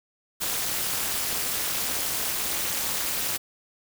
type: noise with amplitude modulation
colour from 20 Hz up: white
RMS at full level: -24 dBFS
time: 0.4-3.38 s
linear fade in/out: 20 ms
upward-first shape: sine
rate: 265 Hz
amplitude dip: 90%
effects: none